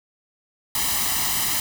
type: noise with comb filter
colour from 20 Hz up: white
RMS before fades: -23 dBFS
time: 0.75-1.6 s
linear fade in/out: 2 ms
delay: 1 ms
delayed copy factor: +0.7
effects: none